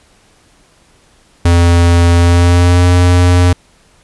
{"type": "tone with pitch glide", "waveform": "square", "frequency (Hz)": [86, 88.88], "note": ["F2", "F2"], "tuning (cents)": [-26, 31], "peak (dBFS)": -6, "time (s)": [1.45, 3.53], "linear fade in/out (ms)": 5, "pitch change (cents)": 57, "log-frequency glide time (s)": [2.16, 2.87], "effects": ["pink hiss -49 dBFS RMS until 4.03 s", "resampled to 24000 Hz"]}